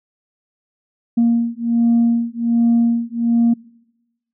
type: beating tone pair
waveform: sine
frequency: 233.1 / 234.4 Hz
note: A#3 / A#3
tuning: 0 / +10 cents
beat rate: 1.3 Hz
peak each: -15 dBFS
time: 1.17-3.54 s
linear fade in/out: 10 ms
effects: noise-tail reverb RT60 1.0 s tail -26 dB re dry + tanh soft clip ceiling -8 dBFS